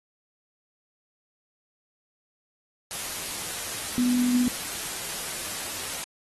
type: tone in noise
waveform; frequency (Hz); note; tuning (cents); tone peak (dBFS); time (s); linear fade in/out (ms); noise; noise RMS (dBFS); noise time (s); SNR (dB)
sine; 246.9; B3; 0; -20; 3.98-4.48; 0; white; -33; 2.91-6.04; +10
effects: AAC 32 kbps